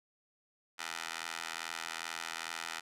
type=tone with high-pass filter; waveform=15% pulse; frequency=82.4 Hz; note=E2; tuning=in tune; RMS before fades=-41 dBFS; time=0.78-2.81 s; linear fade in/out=20 ms; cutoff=1400 Hz; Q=0.91; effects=low-pass 10000 Hz 12 dB/octave